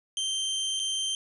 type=tone with dropouts; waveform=sawtooth; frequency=3136 Hz; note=G7; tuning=in tune; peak=-24 dBFS; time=0.17-1.15 s; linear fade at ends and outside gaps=1 ms; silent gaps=0.794-0.798 s; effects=resampled to 24000 Hz + 10-bit